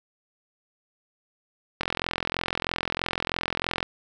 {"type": "click train", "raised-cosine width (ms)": 0.3, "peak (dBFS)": -9, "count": 88, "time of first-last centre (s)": [1.81, 3.829], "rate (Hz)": 43.1, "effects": []}